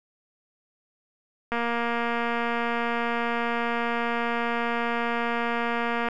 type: click train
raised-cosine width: 0.5 ms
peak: -13 dBFS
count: 1074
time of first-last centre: 1.52-6.086 s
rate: 235 Hz
effects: none